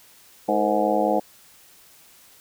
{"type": "harmonic tone with a mistuned harmonic", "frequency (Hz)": 105.1, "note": "G#2", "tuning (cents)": 21, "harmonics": [2, 3, 4, 5, 6, 7, 8], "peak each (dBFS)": [-28, -26, -28, -24, -27, -24, -28], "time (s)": [0.48, 1.2], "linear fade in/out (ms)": 10, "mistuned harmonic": 4, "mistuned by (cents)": 140, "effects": ["white hiss -52 dBFS RMS until 2.4 s"]}